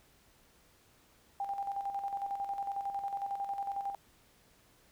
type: tone with tremolo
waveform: sine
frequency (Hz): 796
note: G5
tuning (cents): +26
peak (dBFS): -32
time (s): 1.4-3.95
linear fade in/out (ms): 2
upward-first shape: square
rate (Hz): 11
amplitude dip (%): 55
effects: pink hiss -65 dBFS RMS until 4.91 s